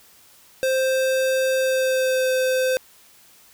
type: tone with pitch glide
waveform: square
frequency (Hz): 524 to 516.2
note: C5 to C5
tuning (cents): +2 to -23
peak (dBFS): -19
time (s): 0.63-2.77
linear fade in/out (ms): 0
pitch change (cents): -25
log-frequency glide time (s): 1.57-2.31
effects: white hiss -52 dBFS RMS until 3.53 s